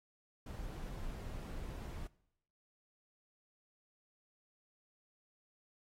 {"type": "noise", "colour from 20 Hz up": "brown", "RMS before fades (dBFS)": -44, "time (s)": [0.46, 2.07], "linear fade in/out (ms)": 5, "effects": ["noise-tail reverb RT60 0.8 s tail -21 dB re dry", "AAC 48 kbps"]}